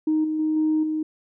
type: tone with level steps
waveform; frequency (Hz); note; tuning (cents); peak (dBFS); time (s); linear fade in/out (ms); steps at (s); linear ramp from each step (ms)
sine; 311.1; D#4; 0; -17 / -22 / -19 / -17 / -22; 0.07-1.03; 5; 0.24 / 0.39 / 0.56 / 0.83; 5
effects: tanh soft clip ceiling -14 dBFS